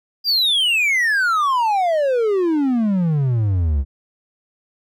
triangle exponential sweep, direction down, 4881 to 65.2 Hz, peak -13 dBFS, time 0.24-3.85 s, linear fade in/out 50 ms, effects none

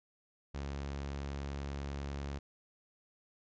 sawtooth tone, 70.1 Hz, C#2, 20 cents sharp, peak -34 dBFS, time 0.54-2.39 s, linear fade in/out 10 ms, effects resampled to 16000 Hz

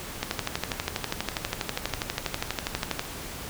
two click trains, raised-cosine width 0.2 ms, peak -23 / -9 dBFS, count 5 / 35, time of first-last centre 0.74-3.052 / 0.23-2.994 s, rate 1.73 / 12.3 Hz, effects pink hiss -38 dBFS RMS until 3.49 s

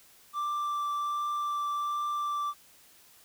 triangle tone with vibrato, 1174.7 Hz, D6, in tune, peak -27 dBFS, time 0.33-2.54 s, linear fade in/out 50 ms, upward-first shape triangle, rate 1.3 Hz, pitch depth 9 cents each way, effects white hiss -58 dBFS RMS until 3.24 s

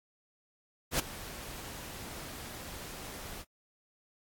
pink noise with ADSR envelope, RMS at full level -26 dBFS, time 0.91-3.45 s, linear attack 85 ms, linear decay 5 ms, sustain -18 dB, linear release 47 ms, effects AAC 64 kbps

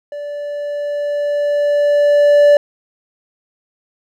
triangle tone with level ramp, 582 Hz, D5, 16 cents flat, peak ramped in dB -22 to -3 dBFS, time 0.12-2.57 s, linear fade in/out 2 ms, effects none

